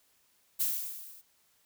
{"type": "noise with level ramp", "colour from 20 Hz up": "violet", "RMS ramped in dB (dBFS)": [-27, -54], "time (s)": [0.59, 1.22], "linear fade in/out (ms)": 20, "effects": ["white hiss -69 dBFS RMS until 1.65 s"]}